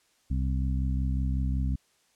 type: harmonic tone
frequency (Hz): 65.41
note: C2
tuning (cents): 0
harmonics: 1 / 2 / 3 / 4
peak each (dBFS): -26 / -32 / -36 / -38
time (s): 0.3-1.76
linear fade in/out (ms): 10
effects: white hiss -67 dBFS RMS until 2.15 s + low-pass 9000 Hz 12 dB/octave